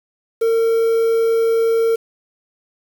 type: tone with quantisation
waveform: triangle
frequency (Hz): 455.3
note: A#4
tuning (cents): -41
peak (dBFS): -11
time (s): 0.41-1.96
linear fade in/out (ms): 10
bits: 6
effects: none